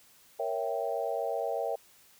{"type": "chord", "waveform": "sine", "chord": "A# diminished seventh", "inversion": "none", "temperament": "equal", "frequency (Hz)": [466.2, 554.4, 659.3, 784], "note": ["A#4", "C#5", "E5", "G5"], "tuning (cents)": [0, 0, 0, 0], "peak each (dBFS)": [-35, -35, -34, -36], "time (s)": [0.39, 1.76], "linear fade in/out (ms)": 10, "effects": ["white hiss -60 dBFS RMS until 2.19 s"]}